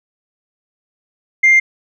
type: tone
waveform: sine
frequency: 2104 Hz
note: C7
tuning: 9 cents sharp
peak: -5 dBFS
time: 1.43-1.6 s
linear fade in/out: 10 ms
effects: tanh soft clip ceiling -4 dBFS